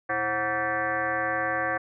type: tone with frequency modulation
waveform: sine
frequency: 1148 Hz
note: D6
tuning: 40 cents flat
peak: -24 dBFS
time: 0.09-1.78 s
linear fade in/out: 10 ms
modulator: 205 Hz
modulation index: 3.6
effects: none